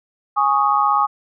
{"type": "chord", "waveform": "sine", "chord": "Ab suspended fourth", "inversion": "none", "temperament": "equal", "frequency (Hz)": [830.6, 1108.7, 1244.5], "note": ["Ab5", "Db6", "Eb6"], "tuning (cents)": [0, 0, 0], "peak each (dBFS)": -18, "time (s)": [0.36, 1.07], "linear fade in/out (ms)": 20, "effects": []}